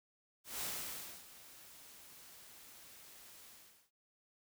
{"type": "noise with ADSR envelope", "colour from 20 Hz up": "white", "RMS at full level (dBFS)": -40, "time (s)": [0.44, 3.91], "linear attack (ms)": 170, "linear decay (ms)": 620, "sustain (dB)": -17, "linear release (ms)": 430, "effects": []}